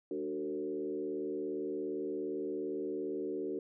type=tone with frequency modulation; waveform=sine; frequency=374.1 Hz; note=F#4; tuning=19 cents sharp; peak=-34 dBFS; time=0.11-3.59 s; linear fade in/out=2 ms; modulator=77.4 Hz; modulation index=1.2; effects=none